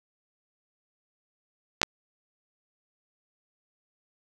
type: clicks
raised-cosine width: 0.2 ms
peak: -3 dBFS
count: 2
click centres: 1.816 / 1.831 s
effects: none